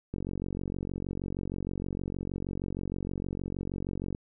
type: click train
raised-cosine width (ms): 3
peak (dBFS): -21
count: 187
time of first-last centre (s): 0.14-4.149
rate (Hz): 46.4
effects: none